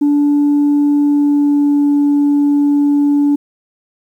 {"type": "tone with pitch glide", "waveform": "sine", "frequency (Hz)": [290, 288.2], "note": ["D4", "D4"], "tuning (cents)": [-22, -33], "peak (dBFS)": -7, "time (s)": [0.01, 3.36], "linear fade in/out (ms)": 10, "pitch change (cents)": -11, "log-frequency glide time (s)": [1.04, 1.88], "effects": ["tanh soft clip ceiling -7 dBFS", "8-bit"]}